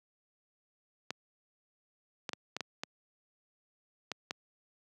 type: clicks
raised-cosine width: 0.2 ms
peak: -18 dBFS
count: 8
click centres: 1.106 / 2.292 / 2.333 / 2.566 / 2.607 / 2.835 / 4.117 / 4.309 s
effects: high-pass 150 Hz 12 dB/octave